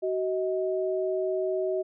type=tone pair together; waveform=sine; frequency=376.3 / 631.9 Hz; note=F#4 / D#5; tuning=+29 / +27 cents; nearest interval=major sixth; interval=898 cents; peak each=-27 / -29 dBFS; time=0.02-1.83 s; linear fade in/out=20 ms; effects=none